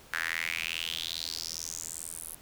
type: tone with high-pass filter sweep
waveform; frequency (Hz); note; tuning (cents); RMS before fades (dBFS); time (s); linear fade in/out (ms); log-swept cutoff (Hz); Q
sawtooth; 82.41; E2; 0; -36; 0.13-2.35; 5; 1600 to 11000; 5.1
effects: pink hiss -54 dBFS RMS until 2.41 s